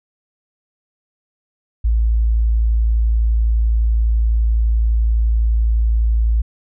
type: tone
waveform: sine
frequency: 55.9 Hz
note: A1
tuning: 28 cents sharp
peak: -12 dBFS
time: 1.84-6.42 s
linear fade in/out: 10 ms
effects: none